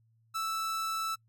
45% pulse tone, 1318.5 Hz, E6, in tune, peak -31 dBFS, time 0.34-1.16 s, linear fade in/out 20 ms, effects noise-tail reverb RT60 0.1 s tail -25 dB re dry + added 113 Hz sine -65 dBFS peak until 1.28 s

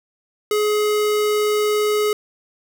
square tone, 421.3 Hz, G#4, 25 cents sharp, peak -17 dBFS, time 0.51-2.13 s, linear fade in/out 2 ms, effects none

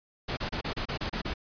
pink noise bursts, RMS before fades -32 dBFS, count 9, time 0.28-1.339 s, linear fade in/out 10 ms, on 91 ms, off 30 ms, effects resampled to 11025 Hz

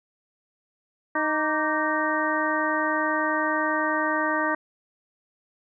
harmonic tone with a mistuned harmonic, 310 Hz, D#4, 6 cents flat, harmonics 1 / 2 / 3 / 4 / 5 / 6, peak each -29 / -29 / -29 / -29 / -29 / -29 dBFS, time 1.15-4.55 s, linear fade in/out 5 ms, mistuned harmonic 4, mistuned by -98 cents, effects none

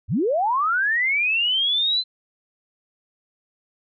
sine linear sweep, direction up, 65.5 to 4090 Hz, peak -18 dBFS, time 0.08-2.04 s, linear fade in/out 50 ms, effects none

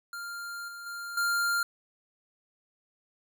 square tone with level steps, 1396.9 Hz, F6, in tune, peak -37 / -41 / -37 / -26 dBFS, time 0.13-1.63 s, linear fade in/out 2 ms, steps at 0.68 / 0.86 / 1.17 s, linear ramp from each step 5 ms, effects none

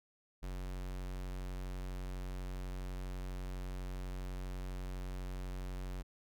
square tone, 46.07 Hz, F#1, 7 cents flat, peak -40 dBFS, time 0.42-6.03 s, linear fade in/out 20 ms, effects none

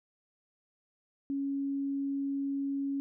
sine tone, 277.2 Hz, C#4, in tune, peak -30 dBFS, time 1.3-3 s, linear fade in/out 0 ms, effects none

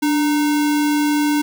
sine tone with sample-and-hold, 294.2 Hz, D4, 3 cents sharp, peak -14 dBFS, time 0.02-1.42 s, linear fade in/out 10 ms, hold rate 1225 Hz, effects none

